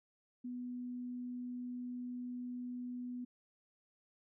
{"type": "tone", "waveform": "sine", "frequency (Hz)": 246.9, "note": "B3", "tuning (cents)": 0, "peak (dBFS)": -40, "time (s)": [0.44, 3.25], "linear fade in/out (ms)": 10, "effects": []}